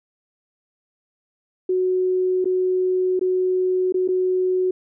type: tone with dropouts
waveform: sine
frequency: 369.1 Hz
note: F#4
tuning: 4 cents flat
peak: -17 dBFS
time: 1.69-4.71 s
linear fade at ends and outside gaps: 5 ms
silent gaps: 2.445-2.455 / 3.194-3.211 / 3.924-3.942 / 4.078-4.086 s
effects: none